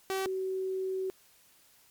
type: tone pair in turn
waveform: sawtooth / sine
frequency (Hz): 383.5 / 378.2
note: G4 / F#4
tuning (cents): -38 / +38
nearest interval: unison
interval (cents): 24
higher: first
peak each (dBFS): -26 / -30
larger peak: first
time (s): 0.1-0.26 / 0.26-1.1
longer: second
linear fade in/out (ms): 0
effects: white hiss -62 dBFS RMS until 1.9 s + MP3 96 kbps